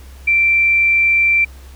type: tone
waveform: sine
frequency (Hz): 2349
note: D7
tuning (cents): 0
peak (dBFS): -10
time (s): 0.27-1.45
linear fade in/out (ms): 10
effects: added 66 Hz sine -35 dBFS peak until 1.75 s + pink hiss -46 dBFS RMS until 1.75 s